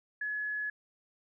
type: tone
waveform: sine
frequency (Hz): 1698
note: G#6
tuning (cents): +38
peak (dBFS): -32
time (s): 0.21-0.7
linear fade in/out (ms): 5
effects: none